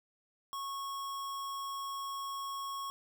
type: tone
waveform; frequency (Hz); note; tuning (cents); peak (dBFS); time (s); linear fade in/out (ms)
square; 1100; C#6; -14; -38; 0.53-2.9; 0
effects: none